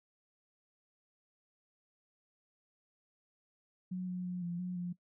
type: tone with pitch steps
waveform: sine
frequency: 183.1 / 181 / 179.7 / 173.1 / 180.7 / 176.6 Hz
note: F#3 / F#3 / F3 / F3 / F#3 / F3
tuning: -18 / -38 / +50 / -15 / -41 / +20 cents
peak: -35 dBFS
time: 3.91-4.93 s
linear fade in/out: 10 ms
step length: 170 ms
effects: noise-tail reverb RT60 0.1 s tail -19 dB re dry